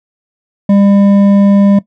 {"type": "tone with hard clipping", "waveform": "sine", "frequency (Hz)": 200, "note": "G3", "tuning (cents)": 35, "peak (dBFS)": -6, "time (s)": [0.69, 1.79], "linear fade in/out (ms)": 5, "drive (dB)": 7, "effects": ["noise-tail reverb RT60 0.1 s tail -17 dB re dry"]}